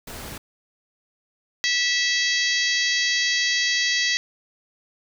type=noise; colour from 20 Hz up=pink; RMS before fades=-36 dBFS; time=0.07-0.38 s; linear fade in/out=5 ms
type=harmonic tone; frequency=653 Hz; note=E5; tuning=17 cents flat; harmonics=3 / 4 / 5 / 6 / 7 / 8 / 9 / 10; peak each=-23 / -30 / -28 / -28 / -27 / -32 / -32 / -34 dBFS; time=1.64-4.17 s; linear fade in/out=0 ms
effects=none